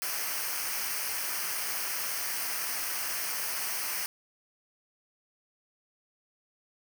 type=noise with comb filter; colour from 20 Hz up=white; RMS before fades=-33 dBFS; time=0.02-4.06 s; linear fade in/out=0 ms; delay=0.27 ms; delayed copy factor=-0.7; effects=none